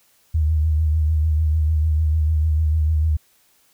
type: tone with vibrato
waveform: sine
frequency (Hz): 77.78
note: D#2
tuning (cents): 0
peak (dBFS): -15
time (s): 0.34-3.17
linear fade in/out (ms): 10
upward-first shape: triangle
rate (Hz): 6.7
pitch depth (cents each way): 62
effects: white hiss -59 dBFS RMS until 3.73 s